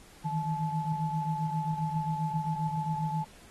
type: tone cluster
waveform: sine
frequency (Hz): 155.8 / 163.3 / 864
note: D#3 / E3 / A5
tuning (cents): +3 / -16 / -32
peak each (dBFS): -32 / -35 / -32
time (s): 0.24-3.25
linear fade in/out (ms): 20
effects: pink hiss -55 dBFS RMS until 3.5 s + AAC 32 kbps